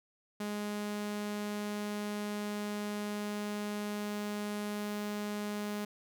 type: tone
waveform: sawtooth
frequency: 207.7 Hz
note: G#3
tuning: in tune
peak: -31 dBFS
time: 0.4-5.85 s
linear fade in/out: 5 ms
effects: none